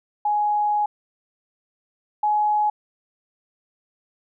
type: tone pair in turn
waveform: sine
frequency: 835 / 841.8 Hz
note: G#5 / G#5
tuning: +9 / +23 cents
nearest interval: unison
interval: 14 cents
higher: second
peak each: -18 / -17 dBFS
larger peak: second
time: 0.25-0.86 / 2.23-2.7 s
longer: first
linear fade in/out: 5 ms
effects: none